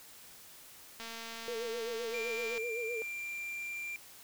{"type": "click train", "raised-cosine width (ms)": 0.2, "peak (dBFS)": -27, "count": 361, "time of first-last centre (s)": [1, 2.579], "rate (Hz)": 228}
{"type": "tone with vibrato", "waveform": "sine", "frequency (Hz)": 463.2, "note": "A#4", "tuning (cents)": -11, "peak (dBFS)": -36, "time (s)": [1.48, 3.02], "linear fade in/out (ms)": 0, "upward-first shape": "sine", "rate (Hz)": 7.8, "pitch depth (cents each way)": 88}
{"type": "tone", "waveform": "triangle", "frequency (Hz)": 2374, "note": "D7", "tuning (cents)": 18, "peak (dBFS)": -36, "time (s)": [2.14, 3.96], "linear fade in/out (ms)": 0}
{"effects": ["white hiss -54 dBFS RMS until 4.23 s"]}